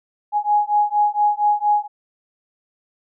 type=beating tone pair; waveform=sine; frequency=830.6 / 834.9 Hz; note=G#5 / G#5; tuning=0 / +9 cents; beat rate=4.3 Hz; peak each=-18 dBFS; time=0.32-1.88 s; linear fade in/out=50 ms; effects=none